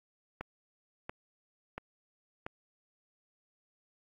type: click train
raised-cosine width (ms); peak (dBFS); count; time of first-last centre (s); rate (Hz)
0.5; -23; 4; 0.41-2.465; 1.46
effects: AAC 48 kbps